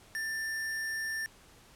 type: tone with sample-and-hold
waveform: sine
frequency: 1776 Hz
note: A6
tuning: 16 cents sharp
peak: -32 dBFS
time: 0.15-1.26 s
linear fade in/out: 0 ms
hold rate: 7350 Hz
effects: pink hiss -58 dBFS RMS until 1.75 s + low-pass 12000 Hz 12 dB/octave